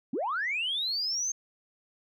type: linear sweep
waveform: sine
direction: up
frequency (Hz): 204.2 to 6410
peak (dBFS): -27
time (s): 0.13-1.32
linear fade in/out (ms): 5
effects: tanh soft clip ceiling -23 dBFS